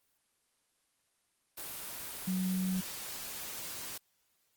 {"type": "tone in noise", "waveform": "sine", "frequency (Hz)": 186, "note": "F#3", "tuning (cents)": 9, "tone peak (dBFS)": -30, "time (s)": [2.27, 2.81], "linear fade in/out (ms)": 10, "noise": "white", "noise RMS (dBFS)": -42, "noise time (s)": [1.57, 3.98], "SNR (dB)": 9, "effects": ["white hiss -75 dBFS RMS until 4.56 s", "Opus 24 kbps"]}